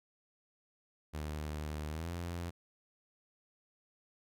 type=tone with pitch glide; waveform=sawtooth; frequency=75.9 to 86.18 Hz; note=D#2 to F2; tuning=-42 to -22 cents; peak=-34 dBFS; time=1.13-2.51 s; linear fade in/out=20 ms; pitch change=+220 cents; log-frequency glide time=1.9-2.1 s; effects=none